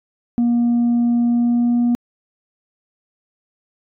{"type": "tone with pitch glide", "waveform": "sine", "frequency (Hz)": [237.9, 240], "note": ["A#3", "B3"], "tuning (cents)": [35, -49], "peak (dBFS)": -11, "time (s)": [0.38, 1.95], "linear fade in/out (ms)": 0, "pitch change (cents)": 16, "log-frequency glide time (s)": [1.26, 1.82], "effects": ["tanh soft clip ceiling -12 dBFS"]}